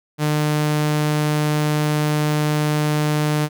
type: tone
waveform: sawtooth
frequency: 150.7 Hz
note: D3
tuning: 45 cents sharp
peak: -13 dBFS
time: 0.18-3.49 s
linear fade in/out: 50 ms
effects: none